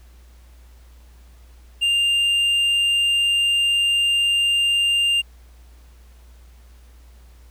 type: tone with tanh clipping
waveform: sine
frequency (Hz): 2798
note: F7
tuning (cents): +3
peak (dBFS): -17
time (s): 1.81-5.22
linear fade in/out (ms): 20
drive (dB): 5
effects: added 60 Hz sine -44 dBFS peak until 7.5 s + pink hiss -57 dBFS RMS until 7.5 s